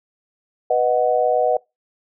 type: chord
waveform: sine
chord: B major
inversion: none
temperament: equal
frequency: 493.9 / 622.3 / 740 Hz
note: B4 / D#5 / F#5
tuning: 0 / 0 / 0 cents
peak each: -19 dBFS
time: 0.7-1.57 s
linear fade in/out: 5 ms
effects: noise-tail reverb RT60 0.2 s tail -23 dB re dry